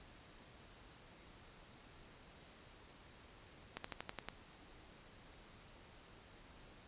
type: slowing click train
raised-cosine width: 0.3 ms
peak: -26 dBFS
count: 7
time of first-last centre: 3.77-4.286 s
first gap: 74 ms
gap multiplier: 1.06
effects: pink hiss -60 dBFS RMS until 6.87 s + resampled to 8000 Hz